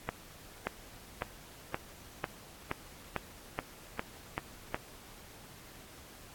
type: accelerating click train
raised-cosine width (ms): 0.5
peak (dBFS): -16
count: 11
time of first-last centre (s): 0.09-4.745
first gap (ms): 580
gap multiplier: 0.95
effects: pink hiss -53 dBFS RMS until 6.34 s + AAC 64 kbps